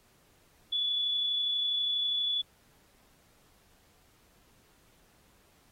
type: tone with amplitude modulation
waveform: sine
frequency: 3432 Hz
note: A7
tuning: 44 cents flat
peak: -26 dBFS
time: 0.72-2.42 s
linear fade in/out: 10 ms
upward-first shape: sine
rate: 32.3 Hz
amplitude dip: 25%
effects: pink hiss -65 dBFS RMS until 5.71 s + AAC 48 kbps